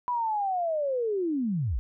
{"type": "linear sweep", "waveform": "sine", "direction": "down", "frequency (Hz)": [996, 43.71], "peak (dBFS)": -25, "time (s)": [0.08, 1.79], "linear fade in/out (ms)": 0, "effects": []}